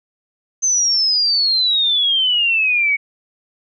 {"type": "exponential sweep", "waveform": "sine", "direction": "down", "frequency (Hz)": [6272, 2217], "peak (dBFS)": -13, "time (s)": [0.62, 2.97], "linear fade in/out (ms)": 20, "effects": []}